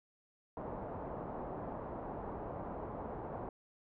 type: low-pass noise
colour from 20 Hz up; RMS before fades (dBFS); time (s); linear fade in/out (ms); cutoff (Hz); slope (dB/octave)
white; -43; 0.57-3.49; 2; 890; 24
effects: none